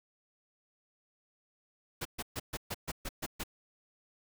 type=noise bursts; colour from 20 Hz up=pink; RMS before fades=-37 dBFS; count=9; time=2.01-3.437 s; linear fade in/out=10 ms; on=43 ms; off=130 ms; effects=none